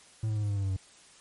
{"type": "tone with pitch steps", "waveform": "triangle", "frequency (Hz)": [110, 107.67, 105.4, 103.17, 100.99, 98.85, 96.76, 94.72], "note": ["A2", "A2", "G#2", "G#2", "G#2", "G2", "G2", "F#2"], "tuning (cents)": [0, -37, 26, -11, -48, 15, -22, 41], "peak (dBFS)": -25, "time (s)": [0.23, 0.766], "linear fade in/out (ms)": 5, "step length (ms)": 67, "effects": ["white hiss -56 dBFS RMS until 1.2 s", "MP3 48 kbps"]}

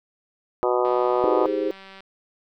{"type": "harmonic tone", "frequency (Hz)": 123.47, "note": "B2", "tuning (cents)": 0, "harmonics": [3, 4, 5, 6, 7, 8, 9, 10], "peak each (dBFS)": [-23, -24, -26, -29, -30, -29, -35, -30], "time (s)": [0.63, 1.46], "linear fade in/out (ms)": 0}
{"type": "click train", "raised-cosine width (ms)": 0.3, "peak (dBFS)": -28, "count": 224, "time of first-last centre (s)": [0.85, 2.005], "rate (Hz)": 193}
{"type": "chord", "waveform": "sine", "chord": "Ab major seventh", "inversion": "second", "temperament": "equal with one note detuned", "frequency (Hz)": [318.4, 392, 415.3, 523.3], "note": ["Eb4", "G4", "Ab4", "C5"], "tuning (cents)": [40, 0, 0, 0], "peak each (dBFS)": -27, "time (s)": [1.24, 1.71], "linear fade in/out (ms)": 0}
{"effects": []}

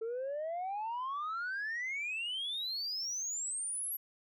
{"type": "exponential sweep", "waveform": "sine", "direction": "up", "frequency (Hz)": [440, 11810], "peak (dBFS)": -33, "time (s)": [0.01, 3.97], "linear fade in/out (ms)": 10, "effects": ["tanh soft clip ceiling -33 dBFS"]}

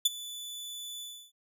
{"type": "tone with ADSR envelope", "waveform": "sawtooth", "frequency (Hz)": 3479, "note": "A7", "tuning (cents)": -20, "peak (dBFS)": -16, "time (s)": [0.05, 1.32], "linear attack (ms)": 8, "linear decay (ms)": 24, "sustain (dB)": -20, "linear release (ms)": 310, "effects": []}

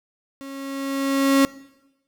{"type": "tone with level ramp", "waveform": "35% pulse", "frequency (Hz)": 273.5, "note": "C#4", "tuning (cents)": -23, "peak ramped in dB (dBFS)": [-33, -11], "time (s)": [0.41, 1.45], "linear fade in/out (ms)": 0, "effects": ["noise-tail reverb RT60 1.0 s tail -21 dB re dry"]}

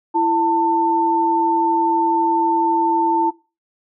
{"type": "tone pair together", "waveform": "sine", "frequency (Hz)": [333.8, 894], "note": ["E4", "A5"], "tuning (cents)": [22, 27], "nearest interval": "octave + perfect fourth", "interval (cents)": 1705, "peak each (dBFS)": [-19, -15], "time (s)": [0.14, 3.31], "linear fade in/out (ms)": 20, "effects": ["noise-tail reverb RT60 0.3 s tail -20 dB re dry"]}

